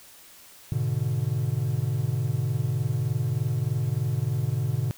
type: chord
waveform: triangle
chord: G# diminished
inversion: none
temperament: equal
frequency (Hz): 103.83 / 123.47 / 146.83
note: G#2 / B2 / D3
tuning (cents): 0 / 0 / 0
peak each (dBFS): -28 / -24 / -27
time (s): 0.72-4.91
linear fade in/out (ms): 0
effects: white hiss -50 dBFS RMS until 4.97 s